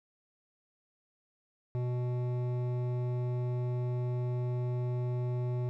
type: tone with hard clipping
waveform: sine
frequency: 123.47 Hz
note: B2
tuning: in tune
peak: -32 dBFS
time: 1.75-5.69 s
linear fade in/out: 0 ms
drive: 12 dB
effects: none